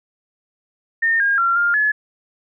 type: tone with pitch steps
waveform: sine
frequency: 1823 / 1621 / 1372 / 1404 / 1708 Hz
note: A#6 / G#6 / F6 / F6 / G#6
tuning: -39 / -42 / -31 / +9 / +48 cents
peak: -14 dBFS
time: 1.02-1.92 s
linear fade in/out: 10 ms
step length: 180 ms
effects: none